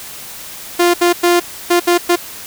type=tone bursts at uneven times; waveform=sawtooth; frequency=349.2 Hz; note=F4; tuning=in tune; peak=-5 dBFS; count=6; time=0.79-0.94 / 1.01-1.13 / 1.23-1.4 / 1.7-1.8 / 1.87-1.98 / 2.09-2.16 s; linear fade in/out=10 ms; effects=white hiss -31 dBFS RMS until 2.46 s